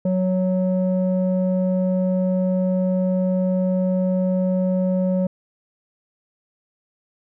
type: tone with low-pass filter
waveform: square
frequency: 185 Hz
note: F#3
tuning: in tune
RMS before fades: -20 dBFS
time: 0.05-5.27 s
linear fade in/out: 5 ms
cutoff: 460 Hz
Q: 7.7
effects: none